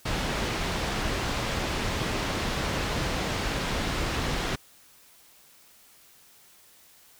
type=low-pass noise; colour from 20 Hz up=pink; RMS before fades=-29 dBFS; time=0.05-4.56 s; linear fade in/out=10 ms; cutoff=5000 Hz; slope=12 dB/octave; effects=white hiss -56 dBFS RMS until 7.19 s